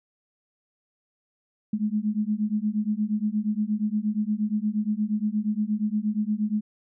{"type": "beating tone pair", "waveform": "sine", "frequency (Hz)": [207.7, 216.2], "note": ["G#3", "A3"], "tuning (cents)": [0, -30], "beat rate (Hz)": 8.5, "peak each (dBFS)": -26, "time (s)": [1.73, 6.61], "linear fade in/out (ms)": 5, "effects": []}